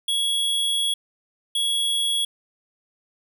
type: tone pair in turn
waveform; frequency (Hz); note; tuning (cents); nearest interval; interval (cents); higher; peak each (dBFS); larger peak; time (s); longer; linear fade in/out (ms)
square; 3340 / 3340; G#7 / G#7; +9 / +9; unison; 0; neither; -21; neither; 0.08-0.94 / 1.55-2.25; first; 5
effects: none